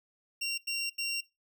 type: tone bursts at uneven times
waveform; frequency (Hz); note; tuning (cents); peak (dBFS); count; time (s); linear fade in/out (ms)
25% pulse; 2756; F7; -24; -27; 3; 0.41-0.58 / 0.67-0.9 / 0.98-1.21; 10
effects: noise-tail reverb RT60 0.2 s tail -18 dB re dry